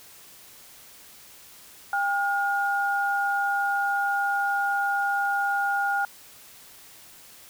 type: tone pair together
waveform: sine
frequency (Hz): 801 / 1427.2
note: G5 / F6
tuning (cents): +37 / +37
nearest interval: minor seventh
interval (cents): 1000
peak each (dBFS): -25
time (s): 1.93-6.05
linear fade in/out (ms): 2
effects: white hiss -49 dBFS RMS until 7.49 s